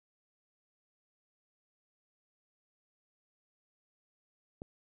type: click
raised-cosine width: 2 ms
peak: -29 dBFS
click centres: 4.619 s
effects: none